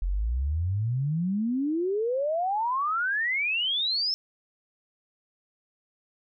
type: exponential sweep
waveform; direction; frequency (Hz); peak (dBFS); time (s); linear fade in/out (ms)
sine; up; 42.24 to 5370; -24; 0.02-4.14; 0
effects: none